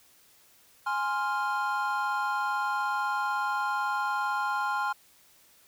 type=chord; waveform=triangle; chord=F minor; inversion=first; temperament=equal; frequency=830.6 / 1046.5 / 1396.9 Hz; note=Ab5 / C6 / F6; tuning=0 / 0 / 0 cents; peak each=-29 dBFS; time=0.86-4.93 s; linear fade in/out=10 ms; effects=tanh soft clip ceiling -15 dBFS + white hiss -60 dBFS RMS until 5.67 s